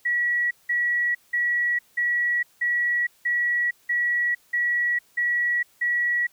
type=tone bursts; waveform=sine; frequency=1929 Hz; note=B6; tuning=41 cents flat; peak=-20 dBFS; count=10; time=0.05-6.27 s; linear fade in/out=10 ms; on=460 ms; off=180 ms; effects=white hiss -60 dBFS RMS until 6.32 s